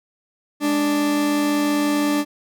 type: tone pair together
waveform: 40% pulse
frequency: 207.7 / 293.7 Hz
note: G#3 / D4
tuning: 0 / 0 cents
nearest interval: tritone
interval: 600 cents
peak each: -28 / -17 dBFS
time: 0.6-2.25 s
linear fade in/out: 50 ms
effects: none